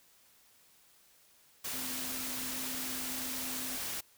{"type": "tone in noise", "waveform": "sine", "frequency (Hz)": 257.1, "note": "C4", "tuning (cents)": -30, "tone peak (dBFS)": -45, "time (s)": [1.73, 3.77], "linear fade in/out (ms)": 10, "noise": "white", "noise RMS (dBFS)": -38, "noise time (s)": [1.64, 4.01], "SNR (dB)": -10, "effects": ["white hiss -64 dBFS RMS until 4.17 s"]}